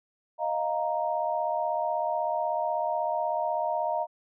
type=chord; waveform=sine; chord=Eb suspended second; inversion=none; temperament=equal; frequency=622.3 / 698.5 / 932.3 Hz; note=Eb5 / F5 / Bb5; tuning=0 / 0 / 0 cents; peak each=-30 dBFS; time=0.38-4.07 s; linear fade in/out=50 ms; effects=none